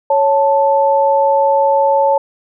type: tone pair together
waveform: sine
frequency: 554.4 / 880.1 Hz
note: C#5 / A5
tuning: 0 / 0 cents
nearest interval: minor sixth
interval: 800 cents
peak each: -12 dBFS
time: 0.1-2.18 s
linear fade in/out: 5 ms
effects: none